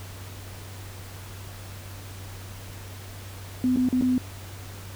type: tone with dropouts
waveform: sine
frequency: 253 Hz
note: B3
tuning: 42 cents sharp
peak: -19 dBFS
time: 3.64-4.18 s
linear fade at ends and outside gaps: 1 ms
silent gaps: 3.761-3.771 / 3.888-3.927 / 4.012-4.022 s
effects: added 96 Hz sine -39 dBFS peak until 4.95 s + pink hiss -44 dBFS RMS until 4.95 s